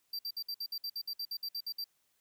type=tone bursts; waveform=square; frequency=4700 Hz; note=D8; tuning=1 cent sharp; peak=-36 dBFS; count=15; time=0.13-1.842 s; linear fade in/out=5 ms; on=60 ms; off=58 ms; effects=white hiss -75 dBFS RMS until 2.2 s